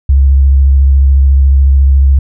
sine tone with vibrato, 68.1 Hz, C#2, 30 cents flat, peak -3 dBFS, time 0.09-2.19 s, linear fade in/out 5 ms, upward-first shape sine, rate 14 Hz, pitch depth 33 cents each way, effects none

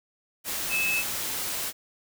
sine tone in noise, 2603 Hz, E7, 22 cents flat, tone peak -24 dBFS, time 0.69-1.04 s, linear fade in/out 50 ms, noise white, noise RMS -31 dBFS, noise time 0.44-1.73 s, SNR +4 dB, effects none

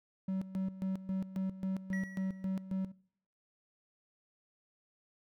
triangle tone with tremolo, 189.9 Hz, F#3, 45 cents sharp, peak -30 dBFS, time 0.28-2.92 s, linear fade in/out 5 ms, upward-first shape square, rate 3.7 Hz, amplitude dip 80%
triangle tone with exponential decay, 1926 Hz, B6, 44 cents flat, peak -37 dBFS, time 1.93-2.62 s, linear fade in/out 0 ms, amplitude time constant 150 ms
effects noise-tail reverb RT60 0.7 s tail -24 dB re dry

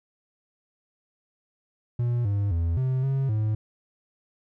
triangle tone with pitch steps, 120.3 / 101 / 83.8 / 130 / 135.3 / 107.9 Hz, B2 / G#2 / E2 / C3 / C#3 / A2, -45 / -48 / +29 / -11 / -42 / -33 cents, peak -20 dBFS, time 1.99-3.55 s, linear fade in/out 5 ms, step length 260 ms, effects none

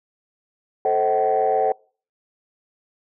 sine chord, A diminished seventh, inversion none, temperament just, 440 / 528 / 633.6 / 760.3 Hz, A4 / C5 / Eb5 / Gb5, 0 / +16 / +31 / +47 cents, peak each -21 / -23 / -25 / -19 dBFS, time 0.85-1.72 s, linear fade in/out 2 ms, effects noise-tail reverb RT60 0.4 s tail -25 dB re dry + tanh soft clip ceiling -10 dBFS

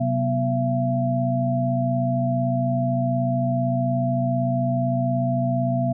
sine tone cluster, 130.2 / 187.7 / 243.6 / 674 Hz, C3 / F#3 / B3 / E5, -8 / +25 / -24 / +38 cents, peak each -23 / -31 / -25 / -24 dBFS, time 0-5.93 s, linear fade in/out 10 ms, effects none

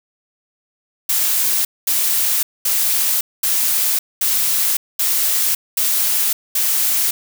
blue noise bursts, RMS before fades -17 dBFS, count 8, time 1.09-7.11 s, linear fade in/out 5 ms, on 560 ms, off 220 ms, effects none

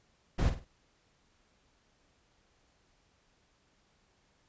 brown noise with echo, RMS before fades -28 dBFS, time 0.38-0.5 s, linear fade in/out 10 ms, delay 50 ms, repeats 3, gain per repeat -9 dB, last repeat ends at 0.65 s, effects pink hiss -70 dBFS RMS until 4.48 s + resampled to 16000 Hz

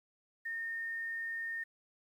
sine tone with quantisation, 1830 Hz, A#6, 32 cents flat, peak -36 dBFS, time 0.45-1.64 s, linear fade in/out 10 ms, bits 11, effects none

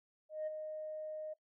sine tone with ADSR envelope, 619 Hz, D#5, 9 cents flat, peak -33 dBFS, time 0.29-1.34 s, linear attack 180 ms, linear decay 17 ms, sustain -7 dB, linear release 13 ms, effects noise-tail reverb RT60 0.1 s tail -19 dB re dry + tanh soft clip ceiling -33 dBFS

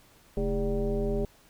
sine tone with frequency modulation, 222.2 Hz, A3, 17 cents sharp, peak -25 dBFS, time 0.37-1.25 s, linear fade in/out 2 ms, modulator 182 Hz, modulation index 1.7, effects pink hiss -59 dBFS RMS until 1.49 s

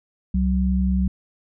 sine tone pair together, 66.4 / 187.99 Hz, C2 / F#3, +26 / +28 cents, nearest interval octave + tritone, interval 1802 cents, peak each -20 dBFS, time 0.34-1.08 s, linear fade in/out 5 ms, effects none

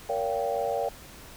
sine chord, G half-diminished seventh, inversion first, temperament equal with one note detuned, 466.2 / 566.3 / 698.5 / 784 Hz, Bb4 / Db5 / F5 / G5, 0 / +37 / 0 / 0 cents, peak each -31 / -30 / -32 / -32 dBFS, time 0.09-0.89 s, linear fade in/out 5 ms, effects pink hiss -47 dBFS RMS until 1.36 s

